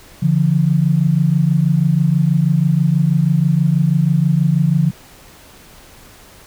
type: tone pair together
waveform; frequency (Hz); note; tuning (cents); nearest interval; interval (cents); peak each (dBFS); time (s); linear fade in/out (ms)
sine; 144.2 / 170.4; D3 / F3; -31 / -42; minor third; 289; -14; 0.22-4.91; 10
effects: pink hiss -43 dBFS RMS until 6.46 s